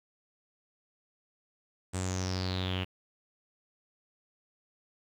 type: tone with low-pass filter sweep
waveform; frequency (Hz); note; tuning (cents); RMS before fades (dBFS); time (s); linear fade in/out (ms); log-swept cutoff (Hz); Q
sawtooth; 92.5; F#2; 0; -33; 1.93-2.85; 20; 8400 to 2800; 7.5
effects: 10-bit